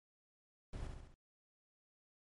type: noise with echo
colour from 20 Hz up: brown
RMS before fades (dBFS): -45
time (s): 0.73-0.87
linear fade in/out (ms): 2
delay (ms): 68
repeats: 4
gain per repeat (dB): -4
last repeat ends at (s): 1.142
effects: MP3 48 kbps